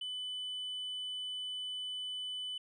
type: tone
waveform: sine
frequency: 3000 Hz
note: F#7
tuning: 23 cents sharp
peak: -35 dBFS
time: 0.01-2.58 s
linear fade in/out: 5 ms
effects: tanh soft clip ceiling -36 dBFS